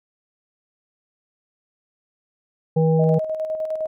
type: harmonic tone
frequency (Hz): 160.6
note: E3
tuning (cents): -45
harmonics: 1 / 3 / 5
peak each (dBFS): -16 / -19 / -30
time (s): 2.76-3.19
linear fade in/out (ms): 10
type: tone with tremolo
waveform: sine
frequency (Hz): 629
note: D#5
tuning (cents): +19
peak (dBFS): -21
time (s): 2.99-3.87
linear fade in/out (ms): 5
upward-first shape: square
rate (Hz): 9.8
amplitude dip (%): 45
effects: none